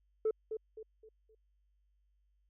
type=tone with echo; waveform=sine; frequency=437.5 Hz; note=A4; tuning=10 cents flat; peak=-26 dBFS; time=0.25-0.31 s; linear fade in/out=5 ms; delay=260 ms; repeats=4; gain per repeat=-9 dB; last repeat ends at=1.35 s; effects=tanh soft clip ceiling -26 dBFS + added 50 Hz sine -70 dBFS peak until 2.49 s